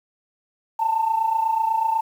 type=tone pair together; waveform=sine; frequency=870.9 / 899 Hz; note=A5 / A5; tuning=-18 / +37 cents; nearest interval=minor second; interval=55 cents; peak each=-24 / -19 dBFS; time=0.79-2.01 s; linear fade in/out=10 ms; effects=tanh soft clip ceiling -11 dBFS + 8-bit